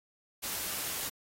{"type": "noise", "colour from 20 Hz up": "white", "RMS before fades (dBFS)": -36, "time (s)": [0.42, 1.1], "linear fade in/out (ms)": 20, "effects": ["AAC 48 kbps"]}